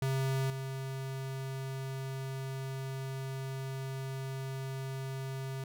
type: tone with level steps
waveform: square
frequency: 133.7 Hz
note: C3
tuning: 38 cents sharp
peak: -30 / -37 dBFS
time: 0.02-5.64 s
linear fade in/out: 2 ms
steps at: 0.5 s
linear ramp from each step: 2 ms
effects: none